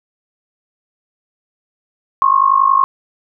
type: tone with amplitude modulation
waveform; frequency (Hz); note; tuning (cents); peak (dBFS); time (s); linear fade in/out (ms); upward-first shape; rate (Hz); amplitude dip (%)
sine; 1083; C#6; -41; -5; 2.22-2.84; 0; sine; 50.8; 85
effects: none